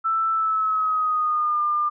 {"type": "tone with pitch glide", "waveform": "sine", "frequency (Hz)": [1325, 1201.1], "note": ["E6", "D6"], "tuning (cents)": [9, 39], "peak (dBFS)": -19, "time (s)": [0.04, 1.9], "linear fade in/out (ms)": 20, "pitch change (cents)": -170, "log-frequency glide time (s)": [0.32, 1.63], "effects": []}